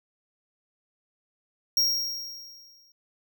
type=tone with exponential decay; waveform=square; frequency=5590 Hz; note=F8; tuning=1 cent sharp; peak=-19 dBFS; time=1.77-2.92 s; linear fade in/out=2 ms; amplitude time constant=250 ms; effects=none